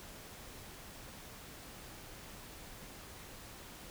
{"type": "silence", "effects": ["pink hiss -51 dBFS RMS until 3.9 s"]}